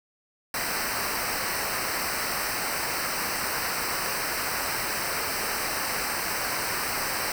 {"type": "noise with comb filter", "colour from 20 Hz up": "pink", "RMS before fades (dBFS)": -29, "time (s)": [0.54, 7.32], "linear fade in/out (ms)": 2, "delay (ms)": 0.29, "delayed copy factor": -0.85, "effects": []}